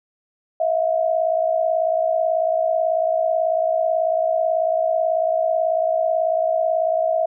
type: tone pair together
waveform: sine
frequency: 644 / 702.2 Hz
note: E5 / F5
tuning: -41 / +9 cents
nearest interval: minor second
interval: 150 cents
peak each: -18 / -22 dBFS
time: 0.6-7.26 s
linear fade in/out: 5 ms
effects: none